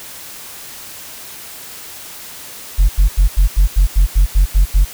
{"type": "tone bursts", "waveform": "sine", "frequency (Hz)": 45.07, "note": "F#1", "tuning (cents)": -45, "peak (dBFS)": -4, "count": 11, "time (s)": [2.78, 4.85], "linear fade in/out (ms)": 20, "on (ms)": 110, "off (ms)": 86, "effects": ["tanh soft clip ceiling -5 dBFS", "white hiss -33 dBFS RMS until 4.93 s"]}